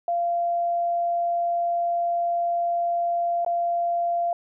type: tone with dropouts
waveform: sine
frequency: 690 Hz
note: F5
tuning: 21 cents flat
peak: -21 dBFS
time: 0.08-4.33 s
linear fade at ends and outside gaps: 2 ms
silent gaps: 3.448-3.463 s
effects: none